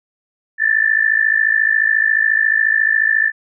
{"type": "tone with amplitude modulation", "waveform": "sine", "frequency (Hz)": 1766, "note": "A6", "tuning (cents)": 6, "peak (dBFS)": -8, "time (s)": [0.58, 3.32], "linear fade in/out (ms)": 50, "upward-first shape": "sine", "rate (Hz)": 54.2, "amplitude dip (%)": 85, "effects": []}